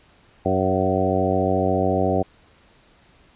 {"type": "harmonic tone with a mistuned harmonic", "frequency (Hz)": 94, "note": "F#2", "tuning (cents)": 28, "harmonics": [1, 2, 3, 4, 5, 6, 7, 8], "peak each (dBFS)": [-26, -26, -26, -26, -26, -26, -26, -26], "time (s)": [0.45, 2.23], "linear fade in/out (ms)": 10, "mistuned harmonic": 7, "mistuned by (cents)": 15, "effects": ["pink hiss -55 dBFS RMS until 3.35 s", "resampled to 8000 Hz"]}